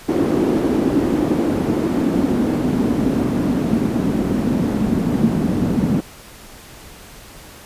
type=noise with band-pass filter sweep; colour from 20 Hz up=pink; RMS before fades=-18 dBFS; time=0.08-6.01 s; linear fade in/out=10 ms; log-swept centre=320 to 210 Hz; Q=2.7; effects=pink hiss -40 dBFS RMS until 7.65 s + resampled to 32000 Hz